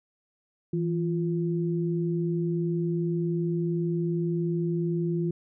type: tone pair together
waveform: sine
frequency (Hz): 165.1 / 347.8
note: E3 / F4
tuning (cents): +3 / -7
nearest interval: octave + minor second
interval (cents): 1290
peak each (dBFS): -26 / -29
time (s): 0.73-5.31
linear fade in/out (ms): 5
effects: none